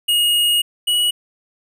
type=tone pair in turn; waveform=square; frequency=2872 / 2921 Hz; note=F7 / F#7; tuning=+48 / -23 cents; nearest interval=unison; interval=29 cents; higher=second; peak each=-14 / -15 dBFS; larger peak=first; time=0.08-0.62 / 0.87-1.11 s; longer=first; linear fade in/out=10 ms; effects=none